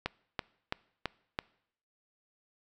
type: click train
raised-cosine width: 0.3 ms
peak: -15 dBFS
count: 5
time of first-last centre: 0.06-1.389 s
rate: 3.01 Hz
effects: noise-tail reverb RT60 0.7 s tail -23 dB re dry